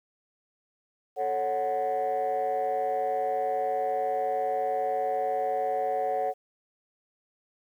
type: chord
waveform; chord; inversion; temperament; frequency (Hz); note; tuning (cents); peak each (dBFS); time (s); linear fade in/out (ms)
sine; F# minor; first; equal; 440 / 554.4 / 740; A4 / C#5 / F#5; 0 / 0 / 0; -31 / -29 / -26; 1.16-6.34; 50
effects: tanh soft clip ceiling -21 dBFS + 10-bit

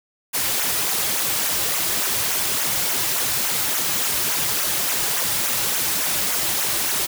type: noise with flanger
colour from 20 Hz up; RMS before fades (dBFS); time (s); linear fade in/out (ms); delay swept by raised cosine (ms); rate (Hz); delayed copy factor
white; -22; 0.33-7.07; 20; 0.21 to 4.51; 3.5; -0.65
effects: none

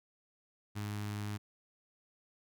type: tone with notch filter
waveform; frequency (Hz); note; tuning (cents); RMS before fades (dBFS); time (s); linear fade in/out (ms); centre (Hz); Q
sawtooth; 103.83; G#2; 0; -39; 0.75-1.38; 20; 540; 1.3
effects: none

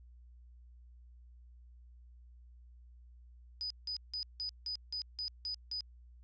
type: tone bursts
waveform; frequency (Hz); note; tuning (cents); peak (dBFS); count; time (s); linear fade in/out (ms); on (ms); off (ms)
sine; 4978; D#8; 0; -36; 9; 3.61-5.807; 0; 93; 170
effects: added 60 Hz sine -54 dBFS peak until 6.23 s + resampled to 16000 Hz

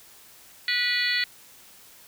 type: harmonic tone with a mistuned harmonic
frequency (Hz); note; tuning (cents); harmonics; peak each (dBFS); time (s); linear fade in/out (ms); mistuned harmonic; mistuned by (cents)
488.8; B4; -18; 3 / 4 / 5 / 6 / 7 / 8 / 9; -34 / -25 / -32 / -36 / -32 / -32 / -29; 0.68-1.24; 2; 8; +29
effects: white hiss -51 dBFS RMS until 2.07 s

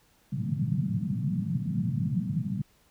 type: band-pass noise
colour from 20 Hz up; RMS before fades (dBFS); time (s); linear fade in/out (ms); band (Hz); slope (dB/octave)
white; -29; 0.32-2.62; 5; 110 to 200; 48
effects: pink hiss -64 dBFS RMS until 2.9 s

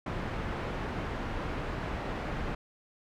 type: low-pass noise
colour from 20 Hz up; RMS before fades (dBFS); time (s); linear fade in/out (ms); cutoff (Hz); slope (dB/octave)
pink; -35; 0.06-2.55; 5; 1900; 12
effects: none

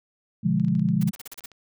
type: chord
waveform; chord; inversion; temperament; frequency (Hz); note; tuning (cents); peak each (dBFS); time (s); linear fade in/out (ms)
sine; B diminished seventh; none; equal; 123.47 / 146.83 / 174.61 / 207.7; B2 / D3 / F3 / Ab3; 0 / 0 / 0 / 0; -29 / -26 / -23 / -24; 0.43-1.11; 20
type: clicks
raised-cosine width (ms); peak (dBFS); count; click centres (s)
0.2; -33; 11; 0.598 / 0.648 / 0.683 / 0.752 / 0.795 / 0.888 / 1.026 / 1.16 / 1.343 / 1.407 / 1.517
type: noise bursts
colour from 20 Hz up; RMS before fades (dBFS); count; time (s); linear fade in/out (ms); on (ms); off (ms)
white; -38; 8; 1.01-1.46; 5; 23; 38
effects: none

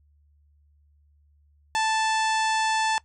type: harmonic tone with a mistuned harmonic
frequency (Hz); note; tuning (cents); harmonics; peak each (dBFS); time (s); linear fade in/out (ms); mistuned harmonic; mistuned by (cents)
880; A5; 0; 1 / 2 / 3 / 4 / 5 / 6 / 7 / 8 / 9 / 10; -23 / -29 / -33 / -35 / -37 / -39 / -40 / -41 / -42 / -43; 1.75-2.98; 0; 4; -20
effects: noise-tail reverb RT60 0.1 s tail -20 dB re dry + added 73 Hz sine -58 dBFS peak until 3.04 s

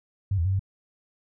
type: tone with pitch steps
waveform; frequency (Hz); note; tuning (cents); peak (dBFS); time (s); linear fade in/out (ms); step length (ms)
sine; 98.4 / 83.1 / 95.4 / 96.5; G2 / E2 / G2 / G2; +7 / +15 / -47 / -27; -21; 0.31-0.594; 5; 71
effects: none

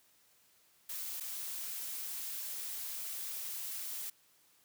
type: noise with dropouts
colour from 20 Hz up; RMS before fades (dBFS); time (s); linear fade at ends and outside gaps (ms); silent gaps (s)
blue; -41; 0.89-4.1; 5; 1.201-1.206
effects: white hiss -68 dBFS RMS until 4.64 s + high-pass 60 Hz 12 dB/octave

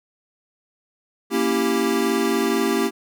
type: chord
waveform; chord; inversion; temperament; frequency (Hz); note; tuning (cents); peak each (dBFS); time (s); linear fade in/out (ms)
square; A# diminished seventh; none; equal; 233.1 / 277.2 / 329.6 / 392; A#3 / C#4 / E4 / G4; 0 / 0 / 0 / 0; -25 / -26 / -26 / -23; 1.3-2.91; 50
effects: none

